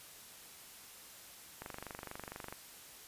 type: click train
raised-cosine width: 0.5 ms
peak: -28 dBFS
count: 23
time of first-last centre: 1.62-2.525 s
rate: 24.3 Hz
effects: white hiss -54 dBFS RMS until 3.07 s + resampled to 32000 Hz